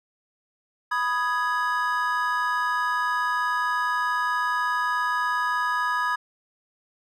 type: chord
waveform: triangle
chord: G# minor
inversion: first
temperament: equal with one note detuned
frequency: 987.8 / 1244.5 / 1667.9 Hz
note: B5 / D#6 / G#6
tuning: 0 / 0 / +7 cents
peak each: -25 dBFS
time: 0.91-6.16 s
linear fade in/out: 10 ms
effects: none